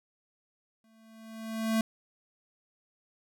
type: tone with exponential growth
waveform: square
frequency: 222.5 Hz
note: A3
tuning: 20 cents sharp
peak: -24 dBFS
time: 0.84-1.81 s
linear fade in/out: 2 ms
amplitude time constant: 210 ms
effects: none